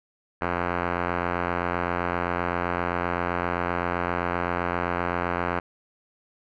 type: tone with low-pass filter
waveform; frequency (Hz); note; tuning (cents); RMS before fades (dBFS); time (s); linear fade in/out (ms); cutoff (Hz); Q
5% pulse; 87.7; F2; +8; -27; 0.41-5.6; 10; 1700; 7.7
effects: none